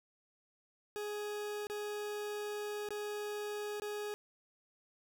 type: tone with dropouts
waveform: 40% pulse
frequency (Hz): 416.7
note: G#4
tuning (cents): +6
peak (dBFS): -37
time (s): 0.96-4.14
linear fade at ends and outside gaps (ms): 0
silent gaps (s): 1.669-1.699 / 2.888-2.906 / 3.799-3.82
effects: none